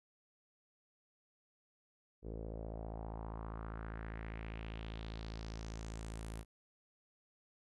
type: tone with low-pass filter sweep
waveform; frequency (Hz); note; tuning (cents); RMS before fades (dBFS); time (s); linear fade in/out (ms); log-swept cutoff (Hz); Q
sawtooth; 55; A1; 0; -45; 2.22-6.45; 50; 430 to 11000; 2.8
effects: none